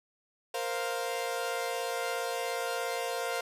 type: chord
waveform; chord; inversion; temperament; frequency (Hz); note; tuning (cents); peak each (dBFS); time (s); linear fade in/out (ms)
sawtooth; Bb suspended second; none; equal; 466.2 / 523.3 / 698.5; Bb4 / C5 / F5; 0 / 0 / 0; -32; 0.54-3.41; 5
effects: resampled to 32000 Hz + 9-bit